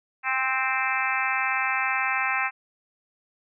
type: harmonic tone with a mistuned harmonic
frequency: 261.6 Hz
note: C4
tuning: in tune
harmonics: 3 / 4 / 5 / 6 / 7 / 8 / 9 / 10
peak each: -31 / -31 / -31 / -31 / -31 / -31 / -31 / -31 dBFS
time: 0.23-2.51 s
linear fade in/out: 50 ms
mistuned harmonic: 3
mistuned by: +17 cents
effects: none